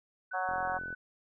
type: tone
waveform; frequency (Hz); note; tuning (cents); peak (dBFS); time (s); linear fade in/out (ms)
sine; 1499; F#6; +22; -37; 0.31-0.95; 10
type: harmonic tone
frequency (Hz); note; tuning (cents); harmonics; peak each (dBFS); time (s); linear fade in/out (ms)
185; F#3; 0; 3 / 4 / 5 / 6 / 7 / 8 / 9; -41 / -33 / -40 / -39 / -43 / -51 / -45; 0.33-0.79; 20
type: click train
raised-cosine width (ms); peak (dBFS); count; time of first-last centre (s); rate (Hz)
2; -34; 20; 0.49-0.928; 43.4
effects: none